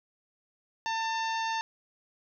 harmonic tone with a mistuned harmonic, 901 Hz, A5, 41 cents sharp, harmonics 1 / 2 / 3 / 4 / 5 / 6 / 7, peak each -30 / -36 / -40 / -42 / -44 / -46 / -47 dBFS, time 0.86-1.61 s, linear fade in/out 0 ms, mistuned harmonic 2, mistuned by -21 cents, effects none

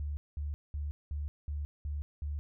sine tone bursts, 73.2 Hz, D2, 5 cents flat, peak -33 dBFS, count 7, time 0-2.39 s, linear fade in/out 0 ms, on 170 ms, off 200 ms, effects none

